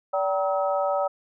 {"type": "tone cluster", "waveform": "sine", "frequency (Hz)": [577, 770, 947, 1284], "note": ["D5", "G5", "A#5", "E6"], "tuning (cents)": [-31, -31, 27, -46], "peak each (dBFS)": [-24, -27, -32, -30], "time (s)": [0.13, 1.08], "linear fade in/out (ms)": 10, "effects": []}